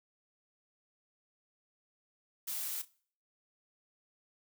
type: noise with echo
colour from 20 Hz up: blue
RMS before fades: -38 dBFS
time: 2.47-2.82 s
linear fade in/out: 10 ms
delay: 32 ms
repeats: 2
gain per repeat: -15 dB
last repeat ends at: 2.884 s
effects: noise-tail reverb RT60 0.5 s tail -22 dB re dry